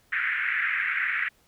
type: band-pass noise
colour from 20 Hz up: white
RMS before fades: -27 dBFS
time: 0.12-1.29 s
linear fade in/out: 10 ms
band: 1500 to 2200 Hz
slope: 48 dB/octave
effects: pink hiss -63 dBFS RMS until 1.47 s